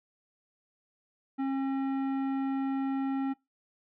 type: tone with tanh clipping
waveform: triangle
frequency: 270 Hz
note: C#4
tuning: 45 cents flat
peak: -30 dBFS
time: 1.38-3.34 s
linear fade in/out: 20 ms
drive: 17 dB
effects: noise-tail reverb RT60 0.2 s tail -22 dB re dry